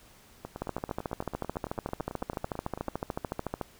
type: two click trains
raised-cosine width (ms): 1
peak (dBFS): -17 / -23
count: 42 / 23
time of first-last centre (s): 0.62-3.613 / 0.45-2.886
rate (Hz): 13.7 / 9.03
effects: pink hiss -57 dBFS RMS until 3.79 s